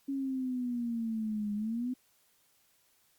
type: exponential two-way sweep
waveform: sine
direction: down then up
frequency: 277.2 to 205.1 to 257.4 Hz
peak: -31 dBFS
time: 0.08-1.94 s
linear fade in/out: 10 ms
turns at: 1.54 s
effects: white hiss -69 dBFS RMS until 3.18 s + Opus 48 kbps